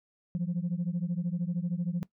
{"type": "beating tone pair", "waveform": "sine", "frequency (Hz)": [168.9, 181.9], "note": ["E3", "F#3"], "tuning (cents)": [42, -29], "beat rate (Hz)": 13, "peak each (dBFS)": [-30, -30], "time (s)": [0.35, 2.03], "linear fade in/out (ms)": 0, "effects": ["noise-tail reverb RT60 0.1 s tail -19 dB re dry", "tanh soft clip ceiling -24 dBFS"]}